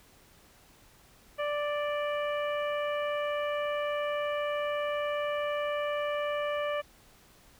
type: harmonic tone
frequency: 587.3 Hz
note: D5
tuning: in tune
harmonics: 1 / 2 / 3 / 4 / 5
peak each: -30 / -36 / -40 / -42 / -44 dBFS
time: 1.38-6.82 s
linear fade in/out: 20 ms
effects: pink hiss -59 dBFS RMS until 7.59 s